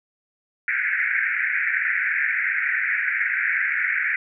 pink band-pass noise, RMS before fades -23 dBFS, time 0.68-4.16 s, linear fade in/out 2 ms, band 1500 to 2300 Hz, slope 96 dB/octave, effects none

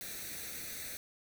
white noise with comb filter, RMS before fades -43 dBFS, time 0.01-0.97 s, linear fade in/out 0 ms, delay 0.49 ms, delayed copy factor +0.7, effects none

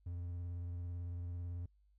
triangle tone with vibrato, 87.31 Hz, F2, in tune, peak -38 dBFS, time 0.06-1.66 s, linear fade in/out 5 ms, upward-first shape sine, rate 18 Hz, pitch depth 28 cents each way, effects noise-tail reverb RT60 0.1 s tail -25 dB re dry + added 50 Hz sine -67 dBFS peak until 1.98 s

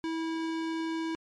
square tone, 325.3 Hz, E4, 23 cents flat, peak -31 dBFS, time 0.04-1.15 s, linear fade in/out 0 ms, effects low-pass 5000 Hz 12 dB/octave + MP3 48 kbps

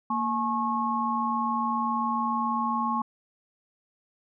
sine tone cluster, 231.8 / 852 / 1090 Hz, A#3 / G#5 / C#6, -10 / +44 / -29 cents, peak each -30 / -30 / -27 dBFS, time 0.1-3.02 s, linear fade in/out 5 ms, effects none

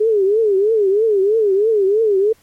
sine tone with vibrato, 415.3 Hz, G#4, in tune, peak -11 dBFS, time 0-2.33 s, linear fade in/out 10 ms, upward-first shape triangle, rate 3.1 Hz, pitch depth 180 cents each way, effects pink hiss -54 dBFS RMS until 2.42 s + MP3 64 kbps

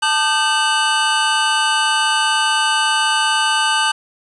square tone cluster, 882 / 1209 / 1547 / 2952 Hz, A5 / D6 / G6 / F#7, +4 / +50 / -23 / -5 cents, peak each -20 / -23 / -20 / -20 dBFS, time 0.02-3.92 s, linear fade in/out 10 ms, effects resampled to 22050 Hz + 7-bit

